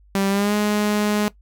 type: tone with pitch glide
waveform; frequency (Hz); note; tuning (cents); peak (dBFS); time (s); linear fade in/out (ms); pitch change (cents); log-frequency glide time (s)
sawtooth; 196 to 208.9; G3 to G#3; 0 to +10; -14; 0.15-1.28; 0; +110; 0.29-0.54
effects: noise-tail reverb RT60 0.1 s tail -18 dB re dry + added 50 Hz sine -49 dBFS peak until 1.41 s